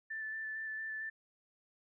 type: tone with vibrato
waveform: sine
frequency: 1760 Hz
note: A6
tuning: in tune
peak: -38 dBFS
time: 0.1-1.1 s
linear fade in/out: 10 ms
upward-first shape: square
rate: 4.4 Hz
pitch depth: 11 cents each way
effects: none